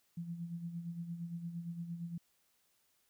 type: tone with tremolo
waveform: sine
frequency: 170 Hz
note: F3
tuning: 46 cents flat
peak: -37 dBFS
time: 0.17-2.18 s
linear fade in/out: 5 ms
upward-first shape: sine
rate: 8.7 Hz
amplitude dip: 60%
effects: white hiss -75 dBFS RMS until 3.09 s